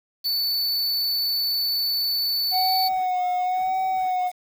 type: tone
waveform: square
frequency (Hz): 4486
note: C#8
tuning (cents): +20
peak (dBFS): -22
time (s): 0.24-2.89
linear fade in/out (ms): 20
type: tone with vibrato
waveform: triangle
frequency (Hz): 740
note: F#5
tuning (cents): 0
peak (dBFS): -19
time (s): 2.51-4.32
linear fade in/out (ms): 50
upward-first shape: sine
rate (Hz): 0.95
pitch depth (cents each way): 36
effects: 7-bit